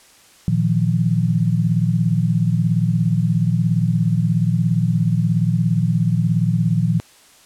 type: chord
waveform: sine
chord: Bb suspended fourth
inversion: none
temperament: equal with one note detuned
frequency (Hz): 116.54 / 157.64 / 174.61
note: Bb2 / Eb3 / F3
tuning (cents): 0 / +23 / 0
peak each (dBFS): -19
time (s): 0.48-7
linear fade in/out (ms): 0
effects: white hiss -49 dBFS RMS until 7.45 s + low-pass 10000 Hz 12 dB/octave